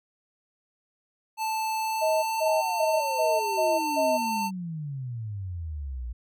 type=tone with pitch glide; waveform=square; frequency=880 to 896.4 Hz; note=A5 to A5; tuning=0 to +32 cents; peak=-27 dBFS; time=1.37-4.51 s; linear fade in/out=50 ms; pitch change=+32 cents; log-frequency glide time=1.79-2.62 s
type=tone bursts; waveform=sine; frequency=633 Hz; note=D#5; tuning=30 cents sharp; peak=-22 dBFS; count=6; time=2.01-4.18 s; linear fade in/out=20 ms; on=220 ms; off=170 ms
type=exponential sweep; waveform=sine; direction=down; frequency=926 to 57 Hz; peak=-31 dBFS; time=2.38-6.13 s; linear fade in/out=10 ms
effects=none